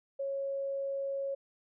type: tone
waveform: sine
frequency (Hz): 550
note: C#5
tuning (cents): -14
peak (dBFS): -32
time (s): 0.19-1.35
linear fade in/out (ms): 10
effects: none